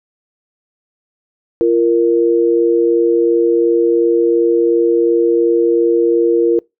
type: tone pair together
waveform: sine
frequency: 343.4 / 466.2 Hz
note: F4 / A#4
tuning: -29 / 0 cents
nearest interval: perfect fourth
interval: 529 cents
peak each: -12 dBFS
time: 1.61-6.59 s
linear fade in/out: 0 ms
effects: noise-tail reverb RT60 0.2 s tail -25 dB re dry